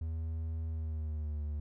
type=tone with pitch glide; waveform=triangle; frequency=80.6 to 74.34 Hz; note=E2 to D2; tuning=-38 to +22 cents; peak=-32 dBFS; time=0.01-1.6 s; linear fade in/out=5 ms; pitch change=-140 cents; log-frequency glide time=0.68-1.43 s; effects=none